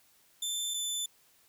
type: tone pair in turn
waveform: 20% pulse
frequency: 3543 / 3519 Hz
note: A7 / A7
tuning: +11 / 0 cents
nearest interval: unison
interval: 11 cents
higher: first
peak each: -26 dBFS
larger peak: neither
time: 0.42-0.74 / 0.74-1.06 s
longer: neither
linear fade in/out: 5 ms
effects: white hiss -65 dBFS RMS until 1.48 s